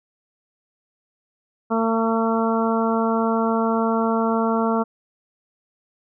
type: harmonic tone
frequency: 225.9 Hz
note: A3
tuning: 46 cents sharp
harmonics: 1 / 2 / 3 / 4 / 5 / 6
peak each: -21 / -24 / -26 / -27 / -28 / -29 dBFS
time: 1.7-4.84 s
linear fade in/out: 20 ms
effects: none